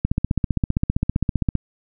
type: click train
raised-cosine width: 5 ms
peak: -6 dBFS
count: 24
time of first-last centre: 0.05-1.553 s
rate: 15.3 Hz
effects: none